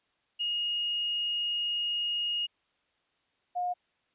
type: tone pair in turn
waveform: sine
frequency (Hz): 2864 / 716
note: F7 / F5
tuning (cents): +43 / +43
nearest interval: 2 octaves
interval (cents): 2400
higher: first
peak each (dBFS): -28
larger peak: neither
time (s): 0.39-2.47 / 3.55-3.74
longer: first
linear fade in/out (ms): 20
effects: white hiss -73 dBFS RMS until 4.14 s + resampled to 8000 Hz